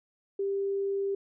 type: tone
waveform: sine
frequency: 395.1 Hz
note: G4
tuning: 14 cents sharp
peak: -27 dBFS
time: 0.39-1.15 s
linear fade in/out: 5 ms
effects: none